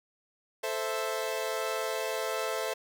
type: chord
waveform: sawtooth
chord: A minor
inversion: none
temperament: equal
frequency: 440 / 523.3 / 659.3 Hz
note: A4 / C5 / E5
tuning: 0 / 0 / 0 cents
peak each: -31 dBFS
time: 0.63-2.74 s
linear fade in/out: 10 ms
effects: none